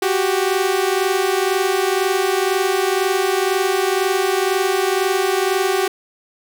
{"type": "tone pair together", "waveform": "sawtooth", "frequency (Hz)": [370, 392], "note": ["F#4", "G4"], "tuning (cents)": [0, 0], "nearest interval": "minor second", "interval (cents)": 100, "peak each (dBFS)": -15, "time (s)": [0.02, 5.88], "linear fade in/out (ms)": 5, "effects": []}